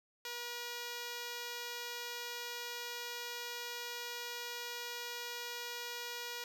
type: tone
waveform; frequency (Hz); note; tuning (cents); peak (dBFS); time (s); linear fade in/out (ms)
5% pulse; 480; B4; -49; -29; 0.25-6.44; 2
effects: none